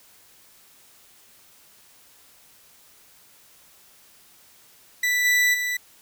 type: tone with level steps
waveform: 40% pulse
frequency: 1975 Hz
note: B6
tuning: in tune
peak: -19 / -16 / -23 dBFS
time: 5.03-5.77 s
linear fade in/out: 5 ms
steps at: 5.24 / 5.53 s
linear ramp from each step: 20 ms
effects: white hiss -54 dBFS RMS until 6.01 s